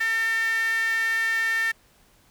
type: tone with high-pass filter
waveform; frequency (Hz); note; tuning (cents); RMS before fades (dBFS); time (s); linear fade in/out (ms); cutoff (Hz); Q
sawtooth; 451.1; A4; +43; -24; 0-1.72; 10; 1800; 9.5
effects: pink hiss -59 dBFS RMS until 2.3 s